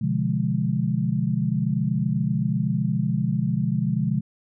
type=chord; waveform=sine; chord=B diminished seventh; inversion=none; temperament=equal with one note detuned; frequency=126.43 / 146.83 / 174.61 / 207.7 Hz; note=B2 / D3 / F3 / Ab3; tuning=+41 / 0 / 0 / 0 cents; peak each=-26 dBFS; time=0.01-4.21 s; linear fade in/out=10 ms; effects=none